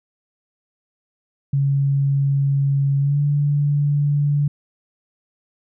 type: tone with pitch glide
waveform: sine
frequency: 139.1 to 144.84 Hz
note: C#3 to D3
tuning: +6 to -24 cents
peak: -15 dBFS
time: 1.53-4.48 s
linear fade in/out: 5 ms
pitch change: +70 cents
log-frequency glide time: 2.99-3.2 s
effects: none